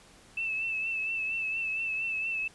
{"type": "tone with vibrato", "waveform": "sine", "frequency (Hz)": 2637, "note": "E7", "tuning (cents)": 0, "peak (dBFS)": -29, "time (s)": [0.37, 2.48], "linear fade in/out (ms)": 5, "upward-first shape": "triangle", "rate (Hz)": 4.3, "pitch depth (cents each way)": 46, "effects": ["pink hiss -56 dBFS RMS until 2.54 s", "resampled to 24000 Hz"]}